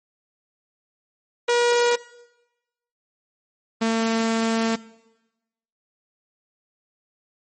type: tone pair in turn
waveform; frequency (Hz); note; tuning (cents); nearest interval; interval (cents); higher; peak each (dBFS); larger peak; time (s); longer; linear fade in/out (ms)
sawtooth; 479.5 / 226; A#4 / A3; +49 / +47; octave + minor second; 1302; first; -13 / -15; first; 1.48-1.96 / 3.81-4.76; second; 10
effects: noise-tail reverb RT60 1.0 s tail -19 dB re dry + MP3 32 kbps